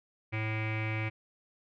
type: tone with low-pass filter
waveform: square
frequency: 109.4 Hz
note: A2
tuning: 9 cents flat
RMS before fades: -33 dBFS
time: 0.32-1.1 s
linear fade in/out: 20 ms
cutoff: 2300 Hz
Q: 9
effects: none